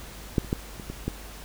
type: clicks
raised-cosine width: 3 ms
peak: -8 / -28 / -11 / -26 / -21 / -14 dBFS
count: 6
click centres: 0.382 / 0.447 / 0.529 / 0.798 / 0.9 / 1.08 s
effects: added 50 Hz sine -43 dBFS peak until 1.44 s + pink hiss -44 dBFS RMS until 1.44 s